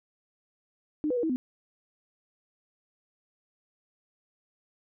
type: tone with pitch steps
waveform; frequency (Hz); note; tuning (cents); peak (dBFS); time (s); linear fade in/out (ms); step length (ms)
sine; 302.8 / 497.5 / 479.2 / 322.3 / 252.6; D#4 / B4 / A#4 / E4 / B3; -47 / +13 / +48 / -39 / +39; -25; 1.04-1.36; 0; 64
effects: none